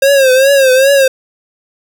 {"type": "tone with vibrato", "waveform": "square", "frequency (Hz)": 536, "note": "C5", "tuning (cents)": 42, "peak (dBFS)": -6, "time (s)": [0.02, 1.08], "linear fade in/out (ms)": 5, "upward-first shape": "triangle", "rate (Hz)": 2.5, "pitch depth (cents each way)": 100, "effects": []}